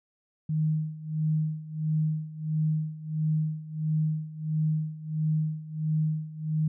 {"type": "tone with tremolo", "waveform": "sine", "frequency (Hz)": 155.56, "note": "D#3", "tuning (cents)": 0, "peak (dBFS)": -22, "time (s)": [0.49, 6.68], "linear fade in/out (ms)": 5, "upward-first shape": "sine", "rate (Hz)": 1.5, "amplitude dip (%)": 85, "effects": []}